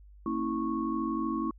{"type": "tone cluster", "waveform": "sine", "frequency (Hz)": [228.3, 272.1, 324.7, 1102], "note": ["A#3", "C#4", "E4", "C#6"], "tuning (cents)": [-36, -32, -26, -11], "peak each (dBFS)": [-34, -35, -32, -35], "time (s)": [0.26, 1.51], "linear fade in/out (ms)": 2, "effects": ["added 50 Hz sine -50 dBFS peak until 1.58 s"]}